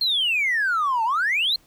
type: exponential two-way sweep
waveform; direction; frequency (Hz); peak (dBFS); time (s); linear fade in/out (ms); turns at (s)
triangle; down then up; 4300 to 866 to 4300; -16; 0.01-1.56; 5; 1.04
effects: tanh soft clip ceiling -16 dBFS + pink hiss -58 dBFS RMS until 1.66 s

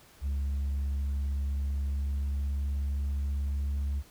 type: tone with pitch glide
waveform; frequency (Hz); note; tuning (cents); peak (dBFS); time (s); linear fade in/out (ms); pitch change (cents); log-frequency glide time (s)
sine; 69.6 to 70.33; C#2 to C#2; +8 to +26; -25; 0.21-4.03; 50; +18; 1.45-3.68
effects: tanh soft clip ceiling -27 dBFS + pink hiss -57 dBFS RMS until 4.1 s

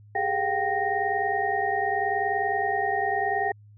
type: tone cluster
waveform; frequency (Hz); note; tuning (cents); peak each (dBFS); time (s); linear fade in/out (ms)
sine; 400.8 / 421.6 / 708 / 778 / 1858; G4 / G#4 / F5 / G5 / A#6; +38 / +26 / +23 / -13 / -6; -33 / -33 / -30 / -26 / -29; 0.15-3.52; 5
effects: added 104 Hz sine -48 dBFS peak until 3.77 s

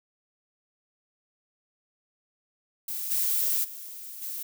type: noise with level steps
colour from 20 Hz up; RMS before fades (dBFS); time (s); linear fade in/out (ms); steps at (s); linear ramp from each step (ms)
violet; -33 / -26 / -41 / -35; 2.88-4.43; 5; 3.1 / 3.63 / 4.21; 20
effects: none

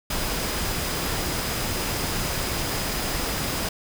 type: tone in noise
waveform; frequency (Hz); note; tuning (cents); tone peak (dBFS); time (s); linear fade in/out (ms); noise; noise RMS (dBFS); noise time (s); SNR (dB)
sine; 4978; D#8; 0; -38; 0.1-3.69; 5; pink; -27; 0.1-3.69; -14
effects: none

